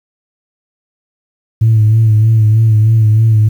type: tone with vibrato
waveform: sine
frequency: 109.9 Hz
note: A2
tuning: 2 cents flat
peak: -4 dBFS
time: 1.61-3.49 s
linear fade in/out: 10 ms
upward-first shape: sine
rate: 3.2 Hz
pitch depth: 45 cents each way
effects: tanh soft clip ceiling -2 dBFS + 7-bit